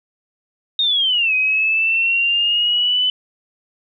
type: linear two-way sweep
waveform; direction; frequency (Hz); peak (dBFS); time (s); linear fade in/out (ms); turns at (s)
sine; down then up; 3729 to 2511 to 3017; -14; 0.79-3.1; 2; 1.34
effects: none